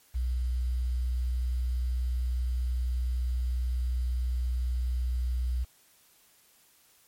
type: tone with quantisation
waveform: sine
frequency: 61.74 Hz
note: B1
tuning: in tune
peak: -26 dBFS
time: 0.14-5.65 s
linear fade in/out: 20 ms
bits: 9
effects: white hiss -62 dBFS RMS until 7.07 s + MP3 64 kbps